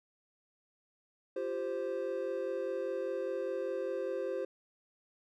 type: chord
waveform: triangle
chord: F suspended second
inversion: none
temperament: equal with one note detuned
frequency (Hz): 347 / 392 / 523.3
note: F4 / G4 / C5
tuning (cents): -11 / 0 / 0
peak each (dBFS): -39 / -36 / -34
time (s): 1.36-4.45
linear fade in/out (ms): 5
effects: none